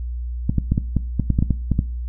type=clicks; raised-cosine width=5 ms; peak=-5 dBFS; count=12; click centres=0.495 / 0.583 / 0.72 / 0.779 / 0.967 / 1.197 / 1.303 / 1.389 / 1.425 / 1.507 / 1.717 / 1.791 s; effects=noise-tail reverb RT60 0.4 s tail -19 dB re dry + added 60 Hz sine -24 dBFS peak until 2.08 s